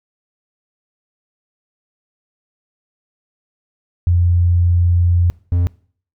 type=tone pair in turn; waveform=sine / triangle; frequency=87.31 / 87.66 Hz; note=F2 / F2; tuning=0 / +7 cents; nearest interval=unison; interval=7 cents; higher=second; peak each=-10 dBFS; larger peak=neither; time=4.07-5.3 / 5.52-5.67 s; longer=first; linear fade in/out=0 ms; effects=noise-tail reverb RT60 0.5 s tail -23 dB re dry